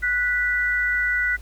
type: tone pair together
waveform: sine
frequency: 1475.8 / 1970 Hz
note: F#6 / B6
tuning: -5 / -5 cents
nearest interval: perfect fourth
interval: 500 cents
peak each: -22 dBFS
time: 0.02-1.37 s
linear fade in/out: 20 ms
effects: added 55 Hz sine -37 dBFS peak until 1.41 s + pink hiss -51 dBFS RMS until 1.41 s